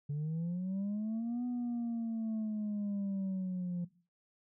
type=linear two-way sweep; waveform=sine; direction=up then down; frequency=142.2 to 246.9 to 173.7 Hz; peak=-31 dBFS; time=0.09-3.85 s; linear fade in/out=10 ms; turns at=1.45 s; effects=noise-tail reverb RT60 0.4 s tail -20 dB re dry + tanh soft clip ceiling -32 dBFS